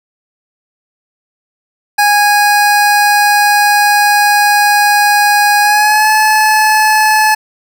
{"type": "tone with pitch glide", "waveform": "25% pulse", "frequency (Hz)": [825, 861.5], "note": ["G#5", "A5"], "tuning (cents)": [-12, -37], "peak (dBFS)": -3, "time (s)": [1.98, 7.35], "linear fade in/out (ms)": 10, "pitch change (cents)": 75, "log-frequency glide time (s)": [5.61, 6.09], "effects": []}